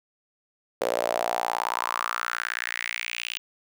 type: tone with high-pass filter sweep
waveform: sawtooth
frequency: 58.8 Hz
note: A#1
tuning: 16 cents sharp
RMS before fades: -29 dBFS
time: 0.81-3.38 s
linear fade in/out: 0 ms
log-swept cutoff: 510 to 2900 Hz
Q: 4.5
effects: none